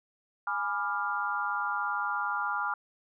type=chord; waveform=sine; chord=G# diminished seventh; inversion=none; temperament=equal with one note detuned; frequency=830.6 / 987.8 / 1190.4 / 1396.9 Hz; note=G#5 / B5 / D6 / F6; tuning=0 / 0 / +23 / 0 cents; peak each=-35 / -36 / -34 / -32 dBFS; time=0.47-2.74 s; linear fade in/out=2 ms; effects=none